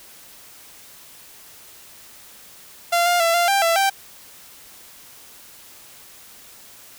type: tone with pitch steps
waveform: sawtooth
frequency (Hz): 690 / 703 / 670 / 694 / 791 / 668 / 783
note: F5 / F5 / E5 / F5 / G5 / E5 / G5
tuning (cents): -21 / +11 / +28 / -11 / +15 / +23 / -2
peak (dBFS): -12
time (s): 2.92-3.9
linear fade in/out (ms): 10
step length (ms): 140
effects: white hiss -45 dBFS RMS until 6.98 s